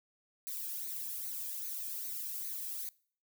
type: noise with flanger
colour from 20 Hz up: violet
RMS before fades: -40 dBFS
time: 0.47-2.89 s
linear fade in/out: 0 ms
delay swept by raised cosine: 0.47 to 1.24 ms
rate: 2.5 Hz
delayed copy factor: +0.7
effects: noise-tail reverb RT60 0.5 s tail -23 dB re dry